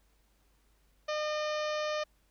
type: harmonic tone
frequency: 607 Hz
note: D#5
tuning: 43 cents flat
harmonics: 1 / 2 / 3 / 4 / 5 / 6 / 7 / 8 / 9 / 10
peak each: -32 / -38 / -42 / -44 / -46 / -48 / -49 / -50 / -51 / -52 dBFS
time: 1.08-2.04 s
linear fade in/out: 10 ms
effects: added 50 Hz sine -67 dBFS peak until 2.3 s + pink hiss -72 dBFS RMS until 2.3 s